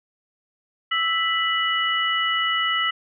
sine tone cluster, 1319 / 1979 / 2941 Hz, E6 / B6 / F#7, +1 / +3 / -11 cents, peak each -24 dBFS, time 0.91-2.91 s, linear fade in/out 10 ms, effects none

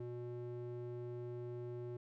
square tone with band-pass filter, 121.2 Hz, B2, 32 cents flat, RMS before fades -45 dBFS, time 0-1.97 s, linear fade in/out 5 ms, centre 290 Hz, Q 2.7, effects none

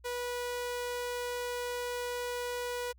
sawtooth tone, 488.5 Hz, B4, 19 cents flat, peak -30 dBFS, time 0.04-2.93 s, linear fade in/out 20 ms, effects added 60 Hz sine -56 dBFS peak until 2.98 s

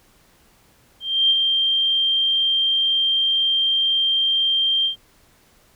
sine tone with ADSR envelope, 3171 Hz, G7, 19 cents sharp, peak -12 dBFS, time 1-4.96 s, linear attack 300 ms, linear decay 41 ms, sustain -4 dB, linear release 110 ms, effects pink hiss -56 dBFS RMS until 5.75 s

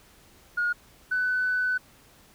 sine tone pair in turn, 1436 / 1500.5 Hz, F6 / F#6, +48 / +24 cents, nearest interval minor second, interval 76 cents, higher second, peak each -22 dBFS, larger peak neither, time 0.57-0.73 / 1.11-1.78 s, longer second, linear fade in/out 10 ms, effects tanh soft clip ceiling -18 dBFS + pink hiss -56 dBFS RMS until 2.34 s

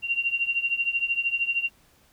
sine tone with tremolo, 2763 Hz, F7, 19 cents flat, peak -19 dBFS, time 0.02-1.7 s, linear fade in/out 50 ms, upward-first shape triangle, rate 13 Hz, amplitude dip 90%, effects pink hiss -60 dBFS RMS until 2.12 s

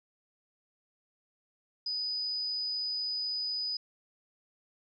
sine tone, 4978 Hz, D#8, in tune, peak -31 dBFS, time 1.86-3.77 s, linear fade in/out 5 ms, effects none

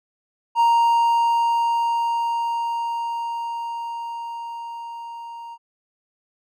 triangle tone with level ramp, 932.3 Hz, A#5, in tune, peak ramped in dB -11 to -32 dBFS, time 0.55-5.58 s, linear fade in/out 50 ms, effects none

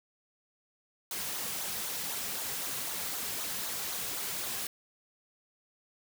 white noise with flanger, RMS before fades -36 dBFS, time 1.11-4.67 s, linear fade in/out 2 ms, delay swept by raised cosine 0.37 to 3.37 ms, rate 3.9 Hz, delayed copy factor -0.55, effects none

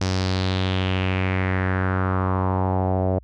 sawtooth tone with low-pass filter sweep, 93.5 Hz, F#2, 19 cents sharp, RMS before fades -22 dBFS, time 0.01-3.19 s, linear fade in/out 5 ms, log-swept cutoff 5600 to 610 Hz, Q 3.4, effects added 60 Hz sine -44 dBFS peak until 3.23 s

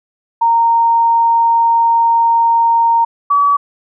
sine tone pair in turn, 925 / 1141.6 Hz, A#5 / D6, -14 / -49 cents, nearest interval major third, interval 365 cents, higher second, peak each -8 dBFS, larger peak neither, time 0.41-3.05 / 3.3-3.57 s, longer first, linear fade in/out 10 ms, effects none

